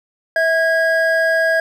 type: tone pair together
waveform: triangle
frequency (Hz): 651.2 / 1641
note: E5 / G#6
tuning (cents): -21 / -21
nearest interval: octave + major third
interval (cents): 1600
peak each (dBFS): -14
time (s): 0.36-1.6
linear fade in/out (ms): 2
effects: none